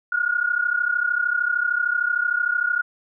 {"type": "tone pair together", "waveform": "sine", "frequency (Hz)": [1421, 1454.2], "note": ["F6", "F#6"], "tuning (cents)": [30, -30], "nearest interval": "unison", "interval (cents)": 40, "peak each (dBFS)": -22, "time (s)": [0.12, 2.82], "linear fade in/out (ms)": 5, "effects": []}